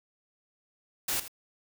white noise with echo, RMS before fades -30 dBFS, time 1.08-1.2 s, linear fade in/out 5 ms, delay 81 ms, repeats 1, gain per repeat -13 dB, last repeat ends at 1.281 s, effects none

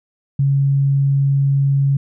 sine tone, 138.59 Hz, C#3, in tune, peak -12 dBFS, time 0.39-1.97 s, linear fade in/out 5 ms, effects none

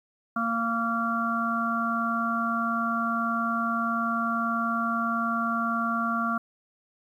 harmonic tone, 230.2 Hz, A#3, 22 cents flat, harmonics 1 / 3 / 5 / 6, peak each -29 / -34 / -29 / -29 dBFS, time 0.36-6.38 s, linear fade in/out 5 ms, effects 10-bit

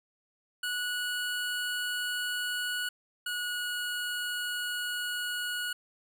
25% pulse tone pair in turn, 1466 / 1455.9 Hz, F#6 / F#6, -16 / -28 cents, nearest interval unison, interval 12 cents, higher first, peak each -27 / -28 dBFS, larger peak first, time 0.63-2.89 / 3.26-5.73 s, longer second, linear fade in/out 5 ms, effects none

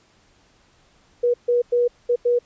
sine tone bursts at uneven times, 483.5 Hz, B4, 37 cents flat, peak -15 dBFS, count 5, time 1.23-1.34 / 1.48-1.62 / 1.72-1.88 / 2.09-2.16 / 2.25-2.39 s, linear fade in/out 10 ms, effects pink hiss -58 dBFS RMS until 2.45 s + resampled to 16000 Hz

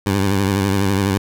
15% pulse tone with vibrato, 98.1 Hz, G2, 2 cents sharp, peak -9 dBFS, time 0.06-1.18 s, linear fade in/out 5 ms, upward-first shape sine, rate 12 Hz, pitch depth 67 cents each way, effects none

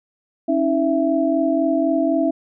sine tone cluster, 275.2 / 319.1 / 665 Hz, C#4 / D#4 / E5, -12 / +44 / +15 cents, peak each -20 dBFS, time 0.48-2.31 s, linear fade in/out 10 ms, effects none

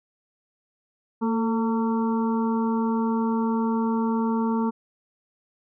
harmonic tone with a mistuned harmonic, 227.3 Hz, A#3, 43 cents flat, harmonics 1 / 2 / 4 / 5 / 6, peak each -22 / -30 / -30 / -36 / -41 dBFS, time 1.21-4.71 s, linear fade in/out 20 ms, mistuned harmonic 2, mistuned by -40 cents, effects none

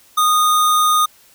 sine tone with sample-and-hold, 1236 Hz, D#6, 12 cents flat, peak -11 dBFS, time 0.17-1.06 s, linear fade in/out 10 ms, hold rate 4900 Hz, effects white hiss -50 dBFS RMS until 1.34 s

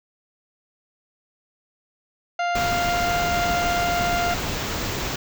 harmonic tone, 698.5 Hz, F5, in tune, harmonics 1 / 2 / 3 / 4 / 5 / 6 / 7 / 9, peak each -22 / -28 / -33 / -36 / -45 / -43 / -48 / -46 dBFS, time 2.39-4.34 s, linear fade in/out 5 ms
pink band-stop noise, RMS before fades -27 dBFS, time 2.55-5.16 s, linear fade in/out 5 ms, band 7700 to 14000 Hz, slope 96 dB/octave
effects none

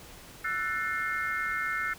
sine chord, F# half-diminished seventh, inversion third, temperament just, 1332 / 1480 / 1776 / 2131 Hz, E6 / F#6 / A6 / C7, +18 / 0 / +16 / +31 cents, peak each -34 dBFS, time 0.44-1.94 s, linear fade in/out 10 ms, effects pink hiss -49 dBFS RMS until 1.98 s

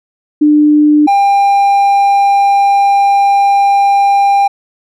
sine / triangle tone pair in turn, 299.1 / 798.5 Hz, D4 / G5, +32 / +32 cents, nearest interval octave + perfect fourth, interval 1700 cents, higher second, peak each -4 dBFS, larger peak neither, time 0.41-1.07 / 1.07-4.48 s, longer second, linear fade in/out 10 ms, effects none

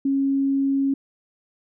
sine tone, 273.9 Hz, C#4, 21 cents flat, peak -18 dBFS, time 0.05-0.94 s, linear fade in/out 5 ms, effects none

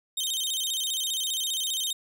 sawtooth tone with vibrato, 3405 Hz, G#7, 42 cents sharp, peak -24 dBFS, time 0.17-1.93 s, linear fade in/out 5 ms, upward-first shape square, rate 15 Hz, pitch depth 150 cents each way, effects none

